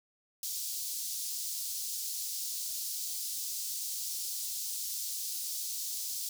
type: high-pass noise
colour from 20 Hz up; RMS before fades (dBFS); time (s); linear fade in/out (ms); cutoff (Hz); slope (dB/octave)
pink; -37; 0.43-6.29; 2; 4700; 24
effects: none